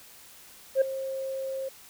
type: tone with ADSR envelope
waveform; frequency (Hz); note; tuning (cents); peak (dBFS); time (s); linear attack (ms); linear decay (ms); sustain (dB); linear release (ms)
sine; 534; C5; +35; -14; 0.75-1.69; 64; 7; -16; 10
effects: tanh soft clip ceiling -16 dBFS + white hiss -51 dBFS RMS until 1.89 s